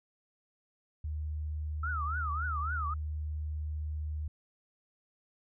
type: tone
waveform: sine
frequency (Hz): 76.3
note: D#2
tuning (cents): -33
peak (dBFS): -33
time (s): 1.04-4.28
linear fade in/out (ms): 5
type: tone with vibrato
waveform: sine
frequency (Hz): 1300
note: E6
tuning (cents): -24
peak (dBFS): -33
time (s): 1.83-2.94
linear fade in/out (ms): 5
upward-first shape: triangle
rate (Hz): 3.6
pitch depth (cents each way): 260
effects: none